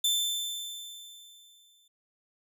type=tone with exponential decay; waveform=sawtooth; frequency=3543 Hz; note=A7; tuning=11 cents sharp; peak=-20 dBFS; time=0.04-1.88 s; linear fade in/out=5 ms; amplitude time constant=400 ms; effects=none